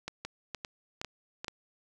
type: two click trains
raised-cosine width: 0.2 ms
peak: -20 / -19 dBFS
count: 4 / 4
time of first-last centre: 0.25-1.445 / 0.08-1.482 s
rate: 2.51 / 2.14 Hz
effects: none